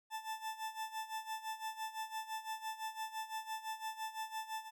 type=tone with tremolo; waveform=40% pulse; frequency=880 Hz; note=A5; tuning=in tune; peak=-37 dBFS; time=0.1-4.71 s; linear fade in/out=50 ms; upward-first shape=sine; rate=5.9 Hz; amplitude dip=80%; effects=none